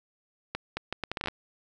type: accelerating click train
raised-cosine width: 0.3 ms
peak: -15 dBFS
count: 11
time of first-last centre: 0.55-1.284 s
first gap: 220 ms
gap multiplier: 0.71
effects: none